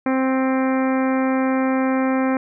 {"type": "harmonic tone", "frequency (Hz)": 262.6, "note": "C4", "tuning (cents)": 6, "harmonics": [1, 2, 3, 4, 5, 6, 7, 8, 9], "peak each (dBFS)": [-18, -24, -28, -30, -32, -34, -35, -36, -37], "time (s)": [0.06, 2.37], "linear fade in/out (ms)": 2, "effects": []}